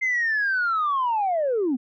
sine linear sweep, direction down, 2093 to 233.1 Hz, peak -19 dBFS, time 0.01-1.77 s, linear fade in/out 20 ms, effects tanh soft clip ceiling -17 dBFS

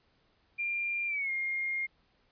sine tone with pitch glide, 2390 to 2129 Hz, D7 to C7, +30 to +30 cents, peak -30 dBFS, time 0.58-1.87 s, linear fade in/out 20 ms, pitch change -200 cents, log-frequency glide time 1.07-1.31 s, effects pink hiss -70 dBFS RMS until 2.31 s + resampled to 11025 Hz

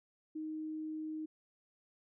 sine tone, 311.9 Hz, D#4, 4 cents sharp, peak -38 dBFS, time 0.35-1.26 s, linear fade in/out 10 ms, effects none

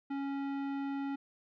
sine tone with tanh clipping, 277.2 Hz, C#4, in tune, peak -36 dBFS, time 0.1-1.16 s, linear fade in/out 10 ms, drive 16 dB, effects none

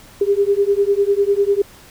sine beating tone pair, 396.9 / 406.9 Hz, G4 / G#4, +22 / -35 cents, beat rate 10 Hz, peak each -16 dBFS, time 0.21-1.62 s, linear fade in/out 5 ms, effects pink hiss -44 dBFS RMS until 1.9 s

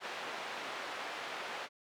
pink band-pass noise, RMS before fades -42 dBFS, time 0-1.69 s, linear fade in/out 50 ms, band 590 to 3100 Hz, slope 12 dB/octave, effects none

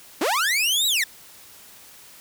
sawtooth linear two-way sweep, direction up then down, 246.9 to 3951 to 1702 Hz, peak -16 dBFS, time 0.21-1.04 s, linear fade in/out 5 ms, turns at 0.87 s, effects white hiss -47 dBFS RMS until 2.2 s

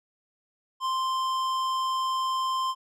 triangle tone with tanh clipping, 1045 Hz, C6, 2 cents flat, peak -27 dBFS, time 0.8-2.75 s, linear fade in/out 50 ms, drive 18 dB, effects none

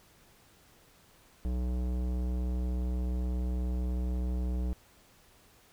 sine tone with tanh clipping, 61.74 Hz, B1, in tune, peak -31 dBFS, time 1.45-4.73 s, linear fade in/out 0 ms, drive 17 dB, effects pink hiss -61 dBFS RMS until 5.72 s

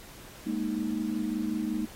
sine chord, Ab suspended second, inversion none, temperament equal, 207.7 / 233.1 / 311.1 Hz, Ab3 / Bb3 / Eb4, 0 / 0 / 0 cents, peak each -33 / -32 / -32 dBFS, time 0.46-1.86 s, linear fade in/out 10 ms, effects pink hiss -49 dBFS RMS until 1.95 s + AAC 48 kbps

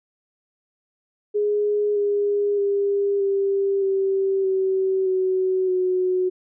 sine tone with pitch steps, 415.3 / 408.2 / 401.2 / 394.3 / 387.5 / 380.8 / 374.3 / 367.9 Hz, G#4 / G#4 / G4 / G4 / G4 / F#4 / F#4 / F#4, 0 / -30 / +40 / +10 / -20 / +50 / +20 / -10 cents, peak -18 dBFS, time 1.34-6.3 s, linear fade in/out 20 ms, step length 620 ms, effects none

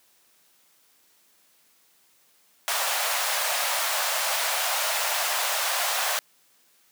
pink high-pass noise, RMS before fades -26 dBFS, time 2.68-6.19 s, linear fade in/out 0 ms, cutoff 590 Hz, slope 48 dB/octave, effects white hiss -62 dBFS RMS until 6.91 s + high-pass 150 Hz 12 dB/octave

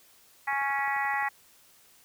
harmonic tone, 277.2 Hz, C#4, in tune, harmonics 3 / 4 / 5 / 6 / 7 / 8 / 9, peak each -30 / -35 / -39 / -38 / -30 / -41 / -44 dBFS, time 0.47-1.29 s, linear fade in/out 10 ms
click train, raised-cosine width 0.5 ms, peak -33 dBFS, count 9, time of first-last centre 0.53-1.226 s, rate 11.5 Hz
effects white hiss -59 dBFS RMS until 2.04 s

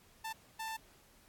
sawtooth tone bursts at uneven times, 888 Hz, A5, 16 cents sharp, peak -35 dBFS, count 2, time 0.24-0.33 / 0.59-0.77 s, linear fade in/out 10 ms, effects pink hiss -64 dBFS RMS until 1.28 s + AAC 64 kbps

